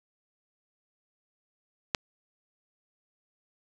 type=click; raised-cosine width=0.2 ms; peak=-7 dBFS; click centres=1.948 s; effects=none